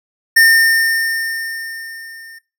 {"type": "tone with level ramp", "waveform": "square", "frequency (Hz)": 1814, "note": "A#6", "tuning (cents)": -48, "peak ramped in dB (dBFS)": [-6, -36], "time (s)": [0.36, 2.39], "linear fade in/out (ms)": 10, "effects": ["noise-tail reverb RT60 0.3 s tail -22 dB re dry"]}